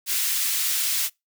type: high-pass noise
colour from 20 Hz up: white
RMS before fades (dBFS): -24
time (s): 0.06-1.1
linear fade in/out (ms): 50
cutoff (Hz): 2100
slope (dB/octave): 12
effects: noise-tail reverb RT60 0.2 s tail -25 dB re dry